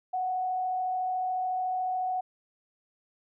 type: tone with frequency modulation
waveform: sine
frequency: 740 Hz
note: F#5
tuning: in tune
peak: -27 dBFS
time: 0.13-2.21 s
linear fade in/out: 10 ms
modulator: 33.9 Hz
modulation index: 0.31
effects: none